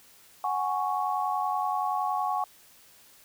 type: chord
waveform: sine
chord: F# suspended second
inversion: none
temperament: equal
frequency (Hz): 740 / 830.6 / 1108.7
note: F#5 / G#5 / C#6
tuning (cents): 0 / 0 / 0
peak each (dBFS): -30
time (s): 0.44-2.44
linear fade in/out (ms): 2
effects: white hiss -56 dBFS RMS until 3.24 s